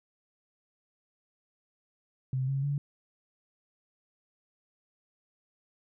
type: tone with pitch steps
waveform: sine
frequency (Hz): 130.6 / 136.46 / 142.58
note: C3 / C#3 / C#3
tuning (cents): -3 / -27 / +49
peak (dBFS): -27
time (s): 2.33-2.78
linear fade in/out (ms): 2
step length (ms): 150
effects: none